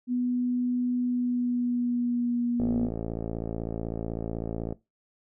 sine tone with pitch glide, 246.9 to 239.9 Hz, B3 to A#3, 0 to +50 cents, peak -24 dBFS, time 0.07-2.9 s, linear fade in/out 50 ms, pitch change -50 cents, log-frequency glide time 1.01-2.45 s
click train, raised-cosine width 2 ms, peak -19 dBFS, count 120, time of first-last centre 2.6-4.725 s, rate 56 Hz
effects noise-tail reverb RT60 0.2 s tail -18 dB re dry

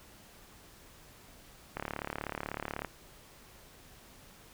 click train, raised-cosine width 0.5 ms, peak -20 dBFS, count 40, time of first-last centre 1.77-2.847 s, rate 36.2 Hz, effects pink hiss -56 dBFS RMS until 4.53 s

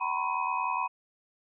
sine tone cluster, 760 / 931 / 1001 / 1088 / 2520 Hz, F#5 / A#5 / B5 / C#6 / D#7, +46 / -2 / +23 / -33 / +21 cents, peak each -38 / -34 / -30 / -35 / -37 dBFS, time 0-0.88 s, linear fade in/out 20 ms, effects none

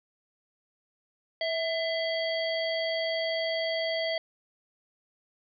harmonic tone with a mistuned harmonic, 652 Hz, E5, 19 cents flat, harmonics 1 / 3 / 5 / 7, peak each -29 / -34 / -36 / -37 dBFS, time 1.41-4.18 s, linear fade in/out 2 ms, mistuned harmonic 3, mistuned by +50 cents, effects none

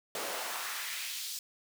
pink noise with high-pass filter sweep, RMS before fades -38 dBFS, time 0.15-1.39 s, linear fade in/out 2 ms, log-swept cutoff 410 to 5000 Hz, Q 1.3, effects none

